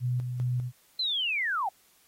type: tone with tremolo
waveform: sine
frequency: 124.3 Hz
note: B2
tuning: 12 cents sharp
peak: -25 dBFS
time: 0-0.72 s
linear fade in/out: 50 ms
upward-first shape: square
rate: 2.5 Hz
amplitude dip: 45%
type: linear sweep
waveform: sine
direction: down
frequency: 4158 to 717 Hz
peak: -26 dBFS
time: 0.99-1.69 s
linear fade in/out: 5 ms
effects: white hiss -63 dBFS RMS until 2.07 s + AAC 48 kbps